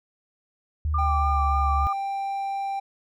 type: tone with pitch glide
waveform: sine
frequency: 76 to 70.91 Hz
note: D#2 to C#2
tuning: -40 to +40 cents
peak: -22 dBFS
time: 0.85-1.87 s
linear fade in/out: 0 ms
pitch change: -120 cents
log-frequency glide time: 0.98-1.42 s
type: tone with vibrato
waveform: sine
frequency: 1189 Hz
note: D6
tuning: 21 cents sharp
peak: -24 dBFS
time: 0.94-1.93 s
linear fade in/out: 5 ms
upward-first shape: sine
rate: 3.5 Hz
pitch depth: 29 cents each way
type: tone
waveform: triangle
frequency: 788 Hz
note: G5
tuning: 9 cents sharp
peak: -24 dBFS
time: 0.98-2.8 s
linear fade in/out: 10 ms
effects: none